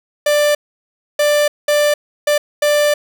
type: tone bursts at uneven times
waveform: 45% pulse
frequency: 590 Hz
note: D5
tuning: 8 cents sharp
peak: -11 dBFS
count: 5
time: 0.26-0.55 / 1.19-1.48 / 1.68-1.94 / 2.27-2.38 / 2.62-2.94 s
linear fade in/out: 5 ms
effects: none